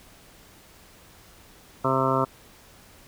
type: harmonic tone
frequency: 132.5 Hz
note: C3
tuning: 22 cents sharp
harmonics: 1 / 2 / 3 / 4 / 5 / 7 / 8 / 9 / 10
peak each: -29 / -29 / -29 / -29 / -29 / -29 / -29 / -29 / -29 dBFS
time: 1.84-2.25 s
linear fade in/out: 10 ms
effects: pink hiss -52 dBFS RMS until 3.07 s